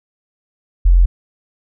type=tone; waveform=sine; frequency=43.65 Hz; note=F1; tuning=in tune; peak=-6 dBFS; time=0.85-1.06 s; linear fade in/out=10 ms; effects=none